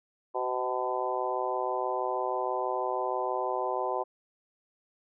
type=harmonic tone with a mistuned harmonic; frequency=126.2 Hz; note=B2; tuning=38 cents sharp; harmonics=3 / 4 / 5 / 6 / 7 / 8; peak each=-35 / -35 / -35 / -35 / -35 / -35 dBFS; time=0.34-4.04 s; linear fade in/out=20 ms; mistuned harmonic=4; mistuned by=+16 cents; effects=none